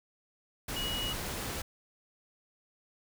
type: tone in noise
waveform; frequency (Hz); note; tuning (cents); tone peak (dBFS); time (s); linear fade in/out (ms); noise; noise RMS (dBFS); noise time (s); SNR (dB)
sine; 2909; F#7; -30; -34; 0.76-1.13; 5; pink; -37; 0.68-1.62; 0
effects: none